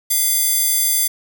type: tone with high-pass filter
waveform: square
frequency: 688 Hz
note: F5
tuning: 26 cents flat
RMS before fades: -17 dBFS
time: 0.1-1.08 s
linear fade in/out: 10 ms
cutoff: 8800 Hz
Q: 0.7
effects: none